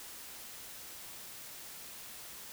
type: silence
effects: white hiss -48 dBFS RMS until 2.52 s